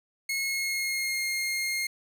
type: tone with pitch glide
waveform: sawtooth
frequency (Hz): 2172 to 2132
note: C#7 to C7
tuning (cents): -36 to +32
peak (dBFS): -24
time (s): 0.29-1.87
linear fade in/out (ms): 5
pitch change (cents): -32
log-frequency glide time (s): 0.45-1.22
effects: none